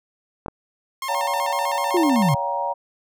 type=clicks; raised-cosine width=1 ms; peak=-15 dBFS; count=2; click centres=0.461 / 0.483 s
type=tone with vibrato; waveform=sawtooth; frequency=980 Hz; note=B5; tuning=14 cents flat; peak=-22 dBFS; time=1.02-2.34 s; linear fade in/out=2 ms; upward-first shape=square; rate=7.9 Hz; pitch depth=150 cents each way
type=chord; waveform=sine; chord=G half-diminished seventh; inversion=second; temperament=just; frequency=564.5 / 705.6 / 784 / 940.8 Hz; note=Db5 / F5 / G5 / Bb5; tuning=+31 / +18 / 0 / +16 cents; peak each=-28 / -30 / -30 / -24 dBFS; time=1.08-2.74 s; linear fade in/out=20 ms
type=linear sweep; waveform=sine; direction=down; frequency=370 to 124.8 Hz; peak=-16 dBFS; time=1.94-2.35 s; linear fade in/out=5 ms
effects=none